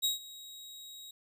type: tone with ADSR envelope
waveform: sawtooth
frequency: 3806 Hz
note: A#7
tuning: 35 cents sharp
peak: -23 dBFS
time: 0.02-1.11 s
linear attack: 26 ms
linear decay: 140 ms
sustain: -20 dB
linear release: 4 ms
effects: none